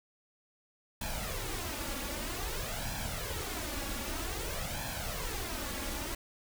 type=noise with flanger; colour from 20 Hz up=pink; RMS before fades=-37 dBFS; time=1.01-6.15 s; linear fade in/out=5 ms; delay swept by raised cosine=1.2 to 3.6 ms; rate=0.52 Hz; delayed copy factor=+0.65; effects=none